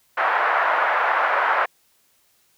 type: band-pass noise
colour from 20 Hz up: white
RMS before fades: -20 dBFS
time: 0.17-1.66 s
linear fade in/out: 10 ms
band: 620 to 1600 Hz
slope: 24 dB/octave
effects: white hiss -62 dBFS RMS until 2.57 s